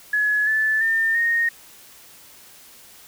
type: tone with pitch steps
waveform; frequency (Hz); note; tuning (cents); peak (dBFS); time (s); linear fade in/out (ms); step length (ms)
sine; 1695 / 1746.7 / 1799.9 / 1854.8; G#6 / A6 / A6 / A#6; +35 / -13 / +39 / -9; -17; 0.13-1.49; 5; 340
effects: white hiss -47 dBFS RMS until 3.07 s